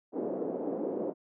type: band-pass noise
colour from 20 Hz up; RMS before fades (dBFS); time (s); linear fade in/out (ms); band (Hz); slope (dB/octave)
white; -34; 0.12-1.14; 50; 240 to 510; 24
effects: none